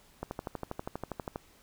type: click train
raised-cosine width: 1 ms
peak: -21 dBFS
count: 15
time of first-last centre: 0.23-1.359 s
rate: 12.4 Hz
effects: pink hiss -61 dBFS RMS until 1.62 s